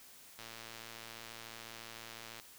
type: click train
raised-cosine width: 0.2 ms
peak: -30 dBFS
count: 230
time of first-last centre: 0.39-2.399 s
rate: 114 Hz
effects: white hiss -57 dBFS RMS until 2.58 s